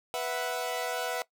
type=chord; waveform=sawtooth; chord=B suspended fourth; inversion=none; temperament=equal; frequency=493.9 / 659.3 / 740 Hz; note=B4 / E5 / F#5; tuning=0 / 0 / 0 cents; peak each=-31 dBFS; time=0.14-1.22 s; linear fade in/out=0 ms; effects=noise-tail reverb RT60 0.1 s tail -19 dB re dry